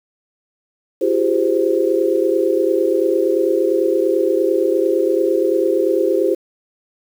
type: tone cluster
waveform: sine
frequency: 337.8 / 380.6 / 409.4 / 520 Hz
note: E4 / F#4 / G#4 / C5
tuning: +42 / +49 / -25 / -11 cents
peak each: -19 dBFS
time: 1.01-6.35 s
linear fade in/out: 10 ms
effects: 7-bit